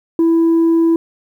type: tone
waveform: sine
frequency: 330.7 Hz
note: E4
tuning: 6 cents sharp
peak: -7 dBFS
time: 0.19-0.96 s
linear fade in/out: 2 ms
effects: tanh soft clip ceiling -8 dBFS + 8-bit